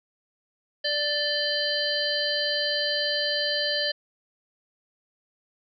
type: harmonic tone with a mistuned harmonic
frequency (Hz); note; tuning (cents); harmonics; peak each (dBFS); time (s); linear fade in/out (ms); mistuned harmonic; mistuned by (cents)
587.3; D5; 0; 1 / 3 / 5 / 7 / 8; -30 / -30 / -30 / -30 / -30; 0.84-3.92; 10; 5; +81
effects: none